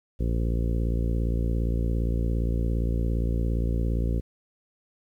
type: harmonic tone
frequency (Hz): 57.4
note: A#1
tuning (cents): -26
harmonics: 1 / 2 / 3 / 4 / 5 / 6 / 7 / 8 / 9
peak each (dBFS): -24 / -30 / -34 / -36 / -38 / -40 / -41 / -42 / -43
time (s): 0.19-4.21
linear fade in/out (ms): 20
effects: 10-bit